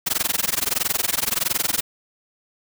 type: noise with amplitude modulation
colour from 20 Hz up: white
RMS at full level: -19 dBFS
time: 0.06-1.81 s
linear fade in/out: 10 ms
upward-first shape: sine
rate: 21.5 Hz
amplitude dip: 100%
effects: none